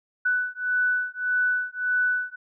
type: beating tone pair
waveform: sine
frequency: 1489 / 1490.7 Hz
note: F#6 / F#6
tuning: +11 / +12 cents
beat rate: 1.7 Hz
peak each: -25 dBFS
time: 0.25-2.36 s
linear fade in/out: 10 ms
effects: none